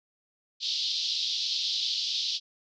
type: band-pass noise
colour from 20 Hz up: pink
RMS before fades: -30 dBFS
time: 0.6-2.4 s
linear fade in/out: 50 ms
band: 3300 to 5100 Hz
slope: 48 dB/octave
effects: none